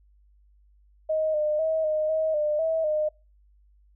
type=tone with pitch steps; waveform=sine; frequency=627 / 605 / 638 / 617 / 633 / 601 / 646 / 611 Hz; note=D#5 / D#5 / D#5 / D#5 / D#5 / D5 / E5 / D#5; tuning=+13 / -49 / +43 / -15 / +30 / +40 / -35 / -32 cents; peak=-22 dBFS; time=1.09-3.09 s; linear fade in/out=10 ms; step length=250 ms; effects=noise-tail reverb RT60 0.3 s tail -25 dB re dry + added 50 Hz sine -56 dBFS peak until 3.95 s